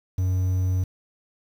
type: tone with quantisation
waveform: triangle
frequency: 92.5 Hz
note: F#2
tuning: in tune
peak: -18 dBFS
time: 0.18-0.84 s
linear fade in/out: 5 ms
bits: 8
effects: none